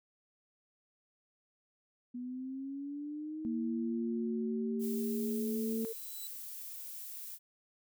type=linear sweep; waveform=sine; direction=up; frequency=243.5 to 451.4 Hz; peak=-38 dBFS; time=2.14-5.93 s; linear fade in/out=10 ms
type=tone with pitch glide; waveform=sine; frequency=233.1 to 226.3 Hz; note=A#3 to A3; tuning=0 to +49 cents; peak=-33 dBFS; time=3.45-5.85 s; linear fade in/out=0 ms; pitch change=-51 cents; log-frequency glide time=3.99-4.41 s
type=noise; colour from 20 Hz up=violet; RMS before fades=-45 dBFS; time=4.79-7.39 s; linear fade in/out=50 ms
type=tone with exponential growth; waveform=10% pulse; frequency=3978 Hz; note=B7; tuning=12 cents sharp; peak=-34 dBFS; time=5.58-6.27 s; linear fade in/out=1 ms; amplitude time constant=150 ms
effects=none